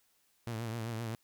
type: tone with vibrato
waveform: sawtooth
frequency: 114.2 Hz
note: A#2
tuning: 35 cents flat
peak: -32 dBFS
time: 0.47-1.15 s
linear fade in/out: 0 ms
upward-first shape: triangle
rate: 7.7 Hz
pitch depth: 84 cents each way
effects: white hiss -72 dBFS RMS until 1.23 s